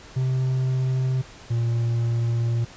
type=tone pair in turn; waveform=triangle; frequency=129.8 / 117.02 Hz; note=C3 / A#2; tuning=-13 / +7 cents; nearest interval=major second; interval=180 cents; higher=first; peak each=-18 dBFS; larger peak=neither; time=0.16-1.22 / 1.5-2.65 s; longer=second; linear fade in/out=10 ms; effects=pink hiss -45 dBFS RMS until 2.76 s + resampled to 16000 Hz